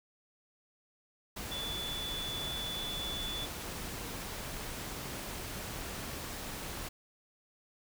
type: tone in noise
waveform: sine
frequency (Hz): 3461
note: A7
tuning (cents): -29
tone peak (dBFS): -37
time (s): 1.51-3.46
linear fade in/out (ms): 10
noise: pink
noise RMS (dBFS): -41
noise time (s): 1.36-6.89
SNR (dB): +1
effects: none